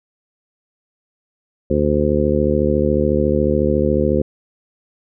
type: harmonic tone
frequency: 74 Hz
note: D2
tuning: 14 cents sharp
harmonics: 1 / 2 / 3 / 4 / 5 / 6 / 7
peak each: -22 / -23 / -20 / -24 / -20 / -23 / -20 dBFS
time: 1.7-4.22 s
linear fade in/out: 5 ms
effects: none